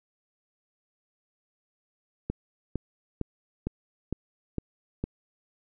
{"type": "click train", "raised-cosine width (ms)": 3, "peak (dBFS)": -16, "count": 7, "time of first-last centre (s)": [2.3, 5.04], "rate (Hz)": 2.19, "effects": []}